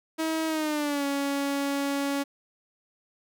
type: tone with pitch glide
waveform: sawtooth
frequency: 320 to 280.2 Hz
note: D#4 to C#4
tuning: +49 to +19 cents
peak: -22 dBFS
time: 0.18-2.24 s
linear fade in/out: 20 ms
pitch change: -230 cents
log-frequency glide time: 0.47-1.05 s
effects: none